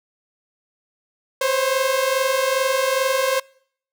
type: tone pair together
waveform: sawtooth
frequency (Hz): 516 / 538.4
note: C5 / C5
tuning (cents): -24 / +49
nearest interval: minor second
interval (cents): 73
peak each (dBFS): -18 / -16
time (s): 1.41-3.4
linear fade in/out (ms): 5
effects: noise-tail reverb RT60 0.6 s tail -25 dB re dry